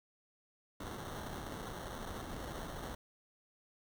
pink noise with sample-and-hold, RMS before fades -44 dBFS, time 0.8-2.95 s, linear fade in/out 5 ms, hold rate 2450 Hz, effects none

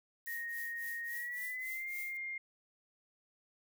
violet noise with tremolo, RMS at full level -46 dBFS, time 0.26-2.17 s, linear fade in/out 0 ms, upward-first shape triangle, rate 3.6 Hz, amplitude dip 95%
sine tone with pitch glide, 1864.7 to 2117 Hz, A#6 to C7, 0 to +20 cents, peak -38 dBFS, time 0.27-2.38 s, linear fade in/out 5 ms, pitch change +220 cents, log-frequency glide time 1.06-1.89 s
effects none

